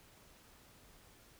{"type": "silence", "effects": ["pink hiss -62 dBFS RMS until 1.39 s"]}